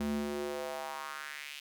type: tone with high-pass filter sweep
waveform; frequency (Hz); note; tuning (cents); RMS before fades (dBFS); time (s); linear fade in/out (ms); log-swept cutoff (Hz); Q
square; 72.6; D2; -19; -38; 0-1.6; 5; 170 to 2900; 2.7
effects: none